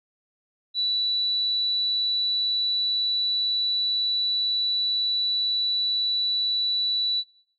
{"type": "tone", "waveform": "sine", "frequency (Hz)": 3951, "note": "B7", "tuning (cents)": 0, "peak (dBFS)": -21, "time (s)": [0.74, 7.24], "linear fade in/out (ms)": 50, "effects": ["noise-tail reverb RT60 0.5 s tail -18 dB re dry"]}